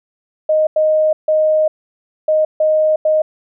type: tone bursts at uneven times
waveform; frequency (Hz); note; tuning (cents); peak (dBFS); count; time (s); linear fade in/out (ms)
sine; 621; D#5; -3; -10; 6; 0.49-0.67 / 0.76-1.13 / 1.28-1.68 / 2.28-2.45 / 2.6-2.96 / 3.05-3.22; 5
effects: none